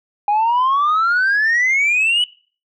sine exponential sweep, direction up, 812 to 2985 Hz, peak -11 dBFS, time 0.28-2.24 s, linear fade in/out 2 ms, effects noise-tail reverb RT60 0.4 s tail -22 dB re dry + tanh soft clip ceiling -11 dBFS

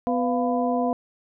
harmonic tone with a mistuned harmonic, 249.5 Hz, B3, 18 cents sharp, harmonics 1 / 2 / 3 / 4, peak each -24 / -27 / -25 / -32 dBFS, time 0.07-0.93 s, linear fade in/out 0 ms, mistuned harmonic 3, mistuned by -120 cents, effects none

